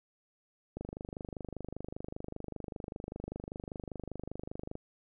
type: click train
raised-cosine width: 2 ms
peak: -26 dBFS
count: 101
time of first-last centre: 0.77-4.754 s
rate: 25.1 Hz
effects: none